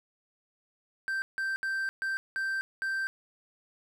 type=tone bursts at uneven times; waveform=triangle; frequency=1565 Hz; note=G6; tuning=3 cents flat; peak=-27 dBFS; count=6; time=1.08-1.22 / 1.38-1.56 / 1.63-1.89 / 2.02-2.17 / 2.36-2.61 / 2.82-3.07 s; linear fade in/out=0 ms; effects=none